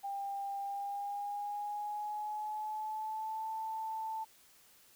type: tone with pitch glide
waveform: sine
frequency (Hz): 796 to 883.2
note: G5 to A5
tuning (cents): +26 to +6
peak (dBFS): -36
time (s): 0.03-4.25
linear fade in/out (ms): 20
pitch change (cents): +180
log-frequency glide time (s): 0.6-3.51
effects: white hiss -63 dBFS RMS until 4.95 s